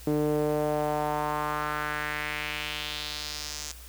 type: tone with band-pass filter sweep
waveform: sawtooth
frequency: 150 Hz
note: D3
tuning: 37 cents sharp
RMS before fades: -30 dBFS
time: 0.07-3.72 s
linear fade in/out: 2 ms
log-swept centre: 360 to 6600 Hz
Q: 2.4
effects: added 60 Hz sine -45 dBFS peak until 3.88 s + white hiss -49 dBFS RMS until 3.88 s